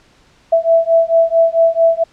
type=beating tone pair; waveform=sine; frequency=659.3 / 663.8 Hz; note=E5 / E5; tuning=0 / +12 cents; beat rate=4.5 Hz; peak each=-12 dBFS; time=0.52-2.04 s; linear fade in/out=10 ms; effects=pink hiss -51 dBFS RMS until 2.12 s + low-pass 6000 Hz 12 dB/octave